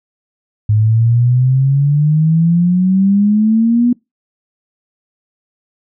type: exponential sweep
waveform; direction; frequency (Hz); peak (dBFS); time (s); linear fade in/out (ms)
sine; up; 105.1 to 245.5; -8; 0.69-3.93; 5
effects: noise-tail reverb RT60 0.2 s tail -24 dB re dry